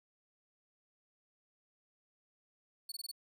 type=tone bursts; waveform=sawtooth; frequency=4435 Hz; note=C#8; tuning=in tune; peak=-38 dBFS; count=5; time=2.89-3.115 s; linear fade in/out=5 ms; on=29 ms; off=20 ms; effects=none